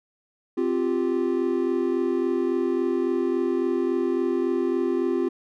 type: chord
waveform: triangle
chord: C suspended fourth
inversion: none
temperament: just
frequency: 261.6 / 348.8 / 392.4 Hz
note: C4 / F4 / G4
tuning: 0 / -2 / +2 cents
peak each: -25 / -22 / -25 dBFS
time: 0.57-5.29 s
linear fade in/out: 10 ms
effects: none